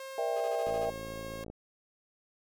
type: tone with pitch glide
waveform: sawtooth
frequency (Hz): 534 to 540.8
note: C5 to C#5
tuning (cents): +35 to -43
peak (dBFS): -37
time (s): 0-1.44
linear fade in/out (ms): 2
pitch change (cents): +22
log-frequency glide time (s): 0.53-1.02
type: chord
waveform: sine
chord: E half-diminished seventh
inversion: second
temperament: just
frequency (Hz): 474.7 / 593.3 / 659.3 / 791.1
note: Bb4 / D5 / E5 / G5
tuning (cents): +31 / +18 / 0 / +16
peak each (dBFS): -34 / -37 / -33 / -36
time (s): 0.18-0.9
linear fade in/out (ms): 2
type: tone bursts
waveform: sawtooth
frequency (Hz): 415.3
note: G#4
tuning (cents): 0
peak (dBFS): -40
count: 7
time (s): 0.36-0.857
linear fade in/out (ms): 5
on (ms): 47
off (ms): 28
type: click train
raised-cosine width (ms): 2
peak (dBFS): -30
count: 47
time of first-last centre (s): 0.67-1.5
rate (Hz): 55.4
effects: none